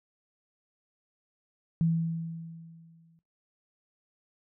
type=tone with exponential decay; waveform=sine; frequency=164.81 Hz; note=E3; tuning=in tune; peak=-21 dBFS; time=1.81-3.19 s; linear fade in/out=0 ms; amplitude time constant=300 ms; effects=noise-tail reverb RT60 0.2 s tail -18 dB re dry